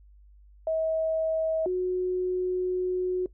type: tone pair in turn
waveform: sine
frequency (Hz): 641 / 365.8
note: E5 / F#4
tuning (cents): -49 / -20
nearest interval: minor seventh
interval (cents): 971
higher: first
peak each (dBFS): -24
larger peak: neither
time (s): 0.67-1.66 / 1.66-3.26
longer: second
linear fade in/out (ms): 2
effects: noise-tail reverb RT60 0.1 s tail -19 dB re dry + added 50 Hz sine -51 dBFS peak until 3.33 s